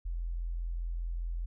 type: tone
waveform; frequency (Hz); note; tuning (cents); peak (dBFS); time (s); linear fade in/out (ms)
sine; 42.48; F1; -47; -32; 0.05-1.46; 10
effects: none